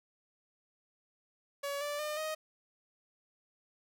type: tone with pitch steps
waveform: sawtooth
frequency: 565 / 584.2 / 604.2 / 624.7 Hz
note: C#5 / D5 / D5 / D#5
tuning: +33 / -9 / +49 / +7 cents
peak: -31 dBFS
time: 1.63-2.35 s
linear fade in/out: 10 ms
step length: 180 ms
effects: none